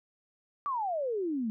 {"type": "exponential sweep", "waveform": "sine", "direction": "down", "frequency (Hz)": [1185, 211], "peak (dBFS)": -29, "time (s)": [0.66, 1.5], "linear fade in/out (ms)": 0, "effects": []}